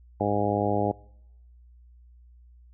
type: harmonic tone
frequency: 102.7 Hz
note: G#2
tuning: 19 cents flat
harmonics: 1 / 2 / 3 / 4 / 5 / 6 / 7 / 8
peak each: -31 / -31 / -31 / -31 / -31 / -31 / -31 / -31 dBFS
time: 0.2-0.92 s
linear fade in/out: 10 ms
effects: noise-tail reverb RT60 0.9 s tail -26 dB re dry + added 60 Hz sine -50 dBFS peak until 2.73 s